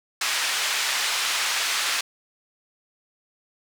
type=band-pass noise; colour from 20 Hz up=pink; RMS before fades=-25 dBFS; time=0.21-2.01 s; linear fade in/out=5 ms; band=1500 to 7400 Hz; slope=12 dB/octave; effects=none